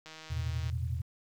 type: click train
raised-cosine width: 0.2 ms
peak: -30 dBFS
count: 102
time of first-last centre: 0.06-0.699 s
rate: 158 Hz
type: chord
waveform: sine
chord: E suspended fourth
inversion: none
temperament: equal with one note detuned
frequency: 82.41 / 112.38 / 123.47 Hz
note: E2 / A2 / B2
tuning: 0 / +37 / 0 cents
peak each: -33 / -38 / -36 dBFS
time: 0.3-1.02 s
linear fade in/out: 10 ms
effects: 10-bit